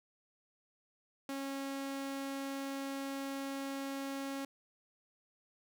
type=tone; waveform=sawtooth; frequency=273.9 Hz; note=C#4; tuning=21 cents flat; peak=-34 dBFS; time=1.29-4.45 s; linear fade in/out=2 ms; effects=none